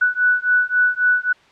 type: beating tone pair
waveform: sine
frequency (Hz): 1480 / 1483.7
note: F#6 / F#6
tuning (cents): 0 / +4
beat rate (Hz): 3.7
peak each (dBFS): -17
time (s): 0.01-1.33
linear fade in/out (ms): 10
effects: white hiss -51 dBFS RMS until 1.51 s + low-pass 3000 Hz 12 dB/octave